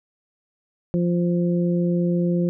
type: harmonic tone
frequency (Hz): 174.3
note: F3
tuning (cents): -3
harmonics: 1 / 2 / 3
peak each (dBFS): -19 / -25 / -29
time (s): 0.94-2.49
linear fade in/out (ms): 0
effects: none